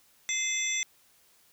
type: tone cluster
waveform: sine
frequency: 2079 / 2580 / 3486 / 5970 / 7410 Hz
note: C7 / E7 / A7 / F#8 / A#8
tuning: -12 / -38 / -17 / +15 / -11 cents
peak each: -32 / -40 / -35 / -31 / -37 dBFS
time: 0.29-0.83 s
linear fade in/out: 0 ms
effects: white hiss -63 dBFS RMS until 1.52 s